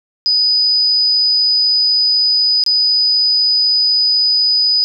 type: tone with dropouts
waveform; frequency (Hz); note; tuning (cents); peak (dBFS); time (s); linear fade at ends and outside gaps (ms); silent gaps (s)
sine; 4978; D#8; 0; -10; 0.26-4.84; 0; 2.638-2.663
effects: none